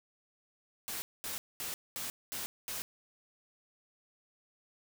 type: noise bursts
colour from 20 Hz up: white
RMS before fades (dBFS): -39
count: 6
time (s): 0.88-2.82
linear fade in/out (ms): 0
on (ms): 140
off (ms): 220
effects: none